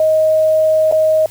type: tone with dropouts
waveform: sine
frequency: 628 Hz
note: D#5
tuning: 16 cents sharp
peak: -9 dBFS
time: 0-1.26 s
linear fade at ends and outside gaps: 2 ms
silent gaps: 0.914-0.923 s
effects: added 107 Hz sine -41 dBFS peak until 1.3 s + white hiss -40 dBFS RMS until 1.3 s